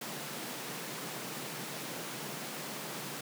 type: high-pass noise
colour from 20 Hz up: pink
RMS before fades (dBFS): -41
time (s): 0.01-3.21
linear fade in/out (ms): 5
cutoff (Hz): 130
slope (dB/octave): 96
effects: none